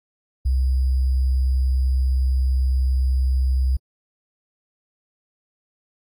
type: tone with sample-and-hold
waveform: sine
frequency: 64.8 Hz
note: C2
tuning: 16 cents flat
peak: -16 dBFS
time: 0.45-3.77 s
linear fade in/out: 10 ms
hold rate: 4900 Hz
effects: AAC 48 kbps